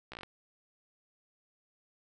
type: slowing click train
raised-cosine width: 0.3 ms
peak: -27 dBFS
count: 7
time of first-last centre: 0.12-0.233 s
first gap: 15 ms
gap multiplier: 1.09
effects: none